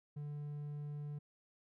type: tone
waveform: triangle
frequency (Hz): 146.83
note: D3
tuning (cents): 0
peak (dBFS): -39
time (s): 0.16-1.19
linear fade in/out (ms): 10
effects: none